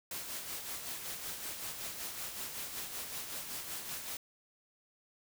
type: noise with tremolo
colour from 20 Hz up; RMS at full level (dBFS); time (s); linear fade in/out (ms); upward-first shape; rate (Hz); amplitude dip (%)
white; -40; 0.11-4.17; 2; sine; 5.3; 45
effects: none